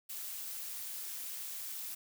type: noise with amplitude modulation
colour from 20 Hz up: blue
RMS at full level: -40 dBFS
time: 0.09-1.95 s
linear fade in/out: 10 ms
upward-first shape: sine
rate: 207 Hz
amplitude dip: 50%
effects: none